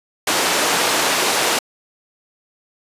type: band-pass noise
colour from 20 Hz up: pink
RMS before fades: -18 dBFS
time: 0.27-1.59 s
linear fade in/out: 5 ms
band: 420 to 10000 Hz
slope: 12 dB/octave
effects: resampled to 32000 Hz